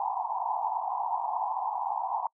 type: band-pass noise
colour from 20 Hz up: pink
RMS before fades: -31 dBFS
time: 0-2.27 s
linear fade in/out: 2 ms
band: 740 to 1000 Hz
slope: 96 dB/octave
effects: noise-tail reverb RT60 0.1 s tail -26 dB re dry